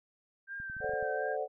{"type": "tone with vibrato", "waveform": "sine", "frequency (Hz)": 1577, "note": "G6", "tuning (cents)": 10, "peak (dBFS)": -38, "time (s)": [0.47, 1.37], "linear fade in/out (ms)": 50, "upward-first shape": "triangle", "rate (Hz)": 2.7, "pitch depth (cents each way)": 39}
{"type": "clicks", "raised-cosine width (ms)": 5, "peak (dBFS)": -38, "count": 8, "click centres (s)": [0.601, 0.699, 0.767, 0.804, 0.844, 0.894, 0.936, 1.027]}
{"type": "chord", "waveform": "sine", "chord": "D dominant seventh", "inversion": "second", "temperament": "equal", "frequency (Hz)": [440, 523.3, 587.3, 740], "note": ["A4", "C5", "D5", "F#5"], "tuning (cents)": [0, 0, 0, 0], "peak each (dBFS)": -37, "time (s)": [0.8, 1.48], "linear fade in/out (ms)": 50}
{"effects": []}